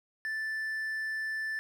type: tone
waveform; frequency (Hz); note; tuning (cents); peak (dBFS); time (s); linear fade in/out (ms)
triangle; 1760; A6; 0; -30; 0.25-1.59; 0
effects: 11-bit